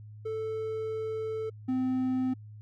triangle tone pair in turn, 440 / 257.4 Hz, A4 / C4, 0 / -28 cents, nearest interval major sixth, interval 928 cents, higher first, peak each -29 / -24 dBFS, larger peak second, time 0.25-1.5 / 1.68-2.34 s, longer first, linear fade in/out 10 ms, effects added 106 Hz sine -44 dBFS peak until 2.61 s

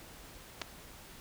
clicks, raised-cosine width 0.2 ms, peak -19 dBFS, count 2, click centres 0.616 / 0.619 s, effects pink hiss -52 dBFS RMS until 1.2 s

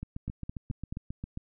two click trains, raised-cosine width 5 ms, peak -23 / -24 dBFS, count 4 / 11, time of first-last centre 0.28-0.925 / 0.03-1.374 s, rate 4.65 / 7.44 Hz, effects none

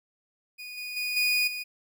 30% pulse tone with level steps, 2470 Hz, D#7, 13 cents flat, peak -36 / -32 / -26 / -20 / -30 dBFS, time 0.58-1.64 s, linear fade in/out 20 ms, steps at 0.77 / 0.96 / 1.16 / 1.47 s, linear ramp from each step 10 ms, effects none

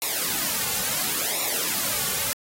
white noise with flanger, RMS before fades -26 dBFS, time 0.02-2.33 s, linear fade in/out 0 ms, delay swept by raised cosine 0.63 to 3.13 ms, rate 0.72 Hz, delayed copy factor -0.8, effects AAC 48 kbps

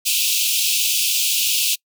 pink high-pass noise, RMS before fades -19 dBFS, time 0.05-1.76 s, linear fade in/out 20 ms, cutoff 2500 Hz, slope 96 dB/octave, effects noise-tail reverb RT60 0.1 s tail -26 dB re dry

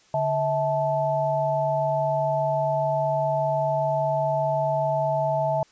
sine tone cluster, 144.9 / 648 / 873 Hz, D3 / E5 / A5, -23 / -30 / -14 cents, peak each -29 / -23 / -26 dBFS, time 0.14-5.63 s, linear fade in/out 2 ms, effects white hiss -58 dBFS RMS until 5.71 s + resampled to 16000 Hz

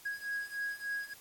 triangle beating tone pair, 1650 / 1653.4 Hz, G#6 / G#6, -12 / -8 cents, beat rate 3.4 Hz, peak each -38 / -36 dBFS, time 0.05-1.14 s, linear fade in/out 10 ms, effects white hiss -56 dBFS RMS until 1.2 s + AAC 64 kbps

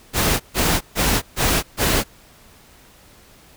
pink noise bursts, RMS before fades -18 dBFS, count 5, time 0.13-2.04 s, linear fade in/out 50 ms, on 270 ms, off 140 ms, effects pink hiss -49 dBFS RMS until 3.56 s

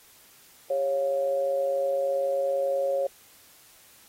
sine tone with amplitude modulation, 550 Hz, C#5, 14 cents flat, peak -20 dBFS, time 0.7-3.07 s, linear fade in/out 5 ms, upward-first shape sine, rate 151 Hz, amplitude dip 65%, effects white hiss -55 dBFS RMS until 4.08 s + AAC 48 kbps

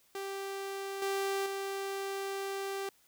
sawtooth tone with level steps, 392 Hz, G4, in tune, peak -33 / -27 / -31 dBFS, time 0.15-2.89 s, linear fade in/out 2 ms, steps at 1.02 / 1.46 s, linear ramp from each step 2 ms, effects white hiss -67 dBFS RMS until 3.07 s

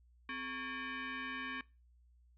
sine tone with frequency modulation, 259.7 Hz, C4, 13 cents flat, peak -39 dBFS, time 0.29-1.61 s, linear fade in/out 2 ms, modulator 685 Hz, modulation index 3.6, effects noise-tail reverb RT60 0.3 s tail -23 dB re dry + added 60 Hz sine -63 dBFS peak until 2.37 s

